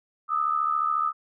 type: tone pair together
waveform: sine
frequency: 1221 / 1295.1 Hz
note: D#6 / E6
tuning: -33 / -31 cents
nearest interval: minor second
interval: 102 cents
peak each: -24 / -26 dBFS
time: 0.28-1.13 s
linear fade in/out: 50 ms
effects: none